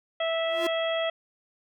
harmonic tone, 656 Hz, E5, 9 cents flat, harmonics 1 / 2 / 3 / 4 / 5, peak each -26 / -36 / -35 / -39 / -34 dBFS, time 0.2-1.1 s, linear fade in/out 5 ms
45% pulse tone with exponential growth, 343.9 Hz, F4, 27 cents flat, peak -25 dBFS, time 0.44-0.67 s, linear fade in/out 5 ms, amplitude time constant 49 ms
effects none

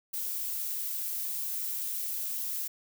violet noise, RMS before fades -34 dBFS, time 0.13-2.68 s, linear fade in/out 10 ms, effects none

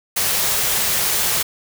white band-stop noise, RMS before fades -19 dBFS, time 0.16-1.43 s, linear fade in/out 10 ms, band 230 to 330 Hz, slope 96 dB/octave, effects none

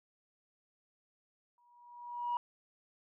sine tone with exponential growth, 962 Hz, B5, 46 cents flat, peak -28 dBFS, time 1.58-2.37 s, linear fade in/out 1 ms, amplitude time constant 170 ms, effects tanh soft clip ceiling -28 dBFS

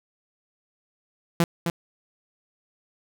sawtooth tone with echo, 169.6 Hz, E3, 50 cents sharp, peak -13 dBFS, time 1.4-1.44 s, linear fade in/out 2 ms, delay 260 ms, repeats 1, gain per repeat -6 dB, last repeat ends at 1.7 s, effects none

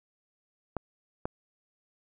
clicks, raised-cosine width 1 ms, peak -17 dBFS, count 2, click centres 0.767 / 1.255 s, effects none

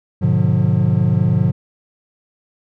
triangle chord, G# diminished seventh, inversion none, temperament just, 103.83 / 124.59 / 149.51 / 179.41 Hz, G#2 / B2 / D3 / F3, 0 / +16 / +31 / +47 cents, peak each -16 dBFS, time 0.21-1.52 s, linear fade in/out 20 ms, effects none

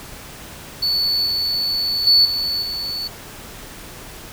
triangle tone with level steps, 4456 Hz, C#8, 8 cents sharp, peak -15 / -17 / -7 / -18 / -22 dBFS, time 0.82-3.08 s, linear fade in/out 10 ms, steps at 1.26 / 2.07 / 2.25 / 2.62 s, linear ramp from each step 2 ms, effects tanh soft clip ceiling -6 dBFS + pink hiss -37 dBFS RMS until 4.32 s

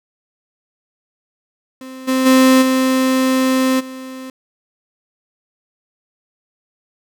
35% pulse tone with level steps, 260.6 Hz, C4, 7 cents flat, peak -29 / -12 / -6 / -11 / -27 dBFS, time 1.81-4.3 s, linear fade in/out 2 ms, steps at 2.07 / 2.25 / 2.61 / 3.79 s, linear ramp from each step 20 ms, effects none

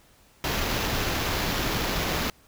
pink noise with sample-and-hold, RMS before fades -27 dBFS, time 0.44-2.3 s, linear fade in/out 2 ms, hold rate 8820 Hz, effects pink hiss -58 dBFS RMS until 2.47 s

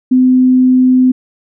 sine tone, 255.3 Hz, C4, 42 cents flat, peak -5 dBFS, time 0.11-1.12 s, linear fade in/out 10 ms, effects none

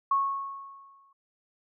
sine tone with exponential decay, 1100 Hz, C#6, 14 cents flat, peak -20 dBFS, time 0.11-1.13 s, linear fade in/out 5 ms, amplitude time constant 220 ms, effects none

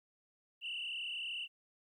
sine tone with frequency modulation, 2843 Hz, F7, 30 cents sharp, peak -37 dBFS, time 0.61-1.48 s, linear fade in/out 50 ms, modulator 36.7 Hz, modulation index 4, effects tanh soft clip ceiling -34 dBFS + 13-bit

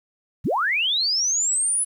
sine linear sweep, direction up, 52.4 to 10180 Hz, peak -19 dBFS, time 0.44-1.85 s, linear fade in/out 20 ms, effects 9-bit

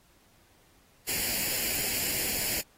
white noise with comb filter, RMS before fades -30 dBFS, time 1.07-2.62 s, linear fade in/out 20 ms, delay 0.41 ms, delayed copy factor +0.7, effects pink hiss -63 dBFS RMS until 2.77 s + AAC 48 kbps

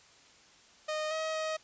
sawtooth tone with pitch steps, 617 / 634 / 630 Hz, D#5 / D#5 / D#5, -15 / +32 / +21 cents, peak -28 dBFS, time 0.88-1.57 s, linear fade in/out 10 ms, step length 230 ms, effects white hiss -59 dBFS RMS until 1.63 s + resampled to 16000 Hz

